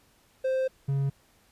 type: tone pair in turn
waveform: triangle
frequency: 523.3 / 138.04 Hz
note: C5 / C#3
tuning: 0 / -7 cents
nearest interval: octave + major seventh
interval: 2307 cents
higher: first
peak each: -22 dBFS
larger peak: neither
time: 0.44-0.68 / 0.88-1.1 s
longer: first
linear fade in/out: 10 ms
effects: pink hiss -63 dBFS RMS until 1.51 s + resampled to 32000 Hz